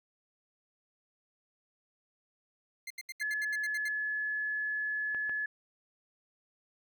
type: tone bursts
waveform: sawtooth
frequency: 2093 Hz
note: C7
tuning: in tune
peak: -35 dBFS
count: 10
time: 2.87-3.885 s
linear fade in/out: 5 ms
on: 34 ms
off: 75 ms
type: tone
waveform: sine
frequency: 1710 Hz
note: A6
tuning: 50 cents flat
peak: -31 dBFS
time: 3.21-5.46 s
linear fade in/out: 5 ms
type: clicks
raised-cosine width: 0.5 ms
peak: -30 dBFS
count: 2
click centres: 5.147 / 5.295 s
effects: none

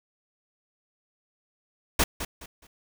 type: noise with echo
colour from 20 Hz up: pink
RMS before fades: -21 dBFS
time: 1.99-2.04 s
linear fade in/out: 5 ms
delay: 210 ms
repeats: 3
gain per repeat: -11 dB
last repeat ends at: 2.67 s
effects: none

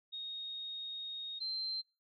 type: tone pair in turn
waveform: sine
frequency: 3729 / 4127 Hz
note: A#7 / C8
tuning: 0 / -25 cents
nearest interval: major second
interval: 175 cents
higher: second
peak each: -39 / -35 dBFS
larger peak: second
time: 0.12-1.4 / 1.4-1.82 s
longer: first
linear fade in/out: 20 ms
effects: noise-tail reverb RT60 0.3 s tail -25 dB re dry + MP3 32 kbps

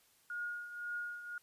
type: tone with tremolo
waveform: sine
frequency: 1433 Hz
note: F6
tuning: 44 cents sharp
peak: -36 dBFS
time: 0.3-1.38 s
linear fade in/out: 2 ms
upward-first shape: triangle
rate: 1.9 Hz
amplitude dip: 70%
effects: white hiss -69 dBFS RMS until 1.42 s + resampled to 32000 Hz

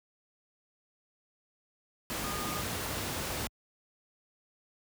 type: tone in noise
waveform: sine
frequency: 1222 Hz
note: D#6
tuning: 32 cents flat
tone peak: -39 dBFS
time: 2.24-2.61 s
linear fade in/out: 0 ms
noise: pink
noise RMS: -35 dBFS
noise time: 2.1-3.47 s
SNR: -7 dB
effects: high-pass 60 Hz 12 dB/octave

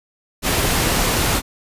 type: noise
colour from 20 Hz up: pink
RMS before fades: -18 dBFS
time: 0.42-1.42 s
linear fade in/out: 50 ms
effects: resampled to 32000 Hz

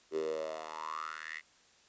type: tone with high-pass filter sweep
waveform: 10% pulse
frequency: 78.6 Hz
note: D#2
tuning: 18 cents sharp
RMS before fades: -39 dBFS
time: 0.11-1.42 s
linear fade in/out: 50 ms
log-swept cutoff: 370 to 2100 Hz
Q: 8
effects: white hiss -64 dBFS RMS until 1.88 s + resampled to 16000 Hz

